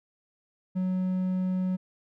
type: tone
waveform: triangle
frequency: 185 Hz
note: F#3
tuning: in tune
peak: -23 dBFS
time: 0.75-1.77 s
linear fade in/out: 20 ms
effects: none